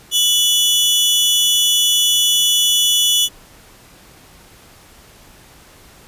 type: tone pair together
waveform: sawtooth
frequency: 2960 / 3430 Hz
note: F#7 / A7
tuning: 0 / -45 cents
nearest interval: minor third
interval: 255 cents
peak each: -12 dBFS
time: 0.11-3.29 s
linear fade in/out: 50 ms
effects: pink hiss -45 dBFS RMS until 6.07 s + resampled to 32000 Hz